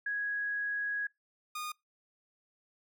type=tone pair in turn; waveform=sine / sawtooth; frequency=1661.2 / 1225.9 Hz; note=G#6 / D#6; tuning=0 / -26 cents; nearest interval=perfect fourth; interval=526 cents; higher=first; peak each=-31 / -33 dBFS; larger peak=first; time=0.06-1.07 / 1.55-1.72 s; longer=first; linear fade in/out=5 ms; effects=noise-tail reverb RT60 0.2 s tail -24 dB re dry